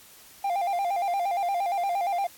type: tone with vibrato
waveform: triangle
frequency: 746 Hz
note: F#5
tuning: 14 cents sharp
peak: -22 dBFS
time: 0.44-2.27 s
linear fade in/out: 5 ms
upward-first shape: square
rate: 8.6 Hz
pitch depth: 110 cents each way
effects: white hiss -51 dBFS RMS until 2.37 s + AAC 64 kbps